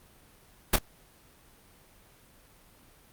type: noise with echo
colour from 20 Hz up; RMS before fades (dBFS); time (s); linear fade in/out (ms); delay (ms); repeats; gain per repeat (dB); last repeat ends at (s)
pink; -20; 0.73-0.76; 5; 27; 1; -11; 0.787
effects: pink hiss -58 dBFS RMS until 3.12 s + Opus 32 kbps